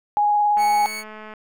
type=tone with vibrato; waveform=sine; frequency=830.6 Hz; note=G#5; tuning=in tune; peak=-15 dBFS; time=0.17-0.86 s; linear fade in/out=0 ms; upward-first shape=sine; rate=18 Hz; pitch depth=13 cents each way
type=tone; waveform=sawtooth; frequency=2224 Hz; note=C#7; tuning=5 cents sharp; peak=-25 dBFS; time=0.57-1.04 s; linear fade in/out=50 ms
type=click train; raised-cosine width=0.5 ms; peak=-24 dBFS; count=166; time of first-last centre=0.57-1.337 s; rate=215 Hz
effects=none